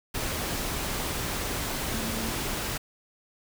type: tone in noise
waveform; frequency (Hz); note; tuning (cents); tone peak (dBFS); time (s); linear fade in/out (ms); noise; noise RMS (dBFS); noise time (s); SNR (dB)
sine; 224.4; A3; +34; -35; 1.93-2.32; 10; pink; -31; 0.14-2.78; -7
effects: none